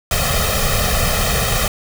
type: noise with comb filter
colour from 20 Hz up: pink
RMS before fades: -17 dBFS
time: 0.11-1.68 s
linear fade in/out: 2 ms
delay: 1.6 ms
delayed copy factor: +0.95
effects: none